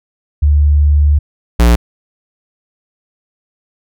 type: tone pair in turn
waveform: sine / square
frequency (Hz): 73.42 / 58.94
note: D2 / A#1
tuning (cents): 0 / +20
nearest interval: major third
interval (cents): 380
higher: first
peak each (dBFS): -6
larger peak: neither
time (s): 0.42-1.19 / 1.59-1.76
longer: first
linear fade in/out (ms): 10
effects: none